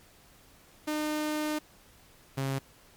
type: tone pair in turn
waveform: sawtooth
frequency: 304 / 135.42 Hz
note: D#4 / C#3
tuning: -40 / -40 cents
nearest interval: octave + major second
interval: 1400 cents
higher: first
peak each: -25 dBFS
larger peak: neither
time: 0.87-1.59 / 2.37-2.59 s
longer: first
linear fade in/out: 10 ms
effects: pink hiss -58 dBFS RMS until 2.96 s + MP3 96 kbps